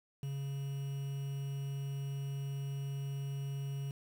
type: tone with quantisation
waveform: triangle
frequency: 138.59 Hz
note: C#3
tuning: in tune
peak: -34 dBFS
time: 0.23-3.91 s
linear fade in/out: 2 ms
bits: 9
effects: none